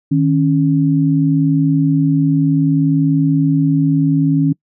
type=tone pair together; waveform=sine; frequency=155.56 / 276.2 Hz; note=D#3 / C#4; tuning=0 / -6 cents; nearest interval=minor seventh; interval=994 cents; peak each=-13 dBFS; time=0.11-4.53 s; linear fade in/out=10 ms; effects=noise-tail reverb RT60 0.1 s tail -25 dB re dry